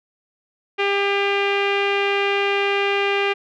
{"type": "tone with low-pass filter", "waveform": "sawtooth", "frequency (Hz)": 399.8, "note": "G4", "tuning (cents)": 34, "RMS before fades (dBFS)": -20, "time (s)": [0.78, 3.34], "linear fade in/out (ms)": 20, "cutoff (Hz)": 2600, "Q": 4, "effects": []}